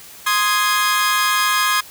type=chord; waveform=sawtooth; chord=Ab major; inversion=first; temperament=equal; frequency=1046.5 / 1244.5 / 1661.2 Hz; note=C6 / Eb6 / Ab6; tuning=0 / 0 / 0 cents; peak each=-16 dBFS; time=0.26-1.81 s; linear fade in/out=10 ms; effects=white hiss -40 dBFS RMS until 1.9 s